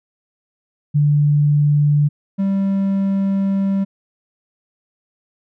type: tone pair in turn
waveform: sine / triangle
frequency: 146.83 / 195.51 Hz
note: D3 / G3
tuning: 0 / -4 cents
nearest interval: perfect fourth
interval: 496 cents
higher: second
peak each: -11 / -13 dBFS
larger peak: first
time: 0.94-2.09 / 2.38-3.85 s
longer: second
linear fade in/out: 20 ms
effects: none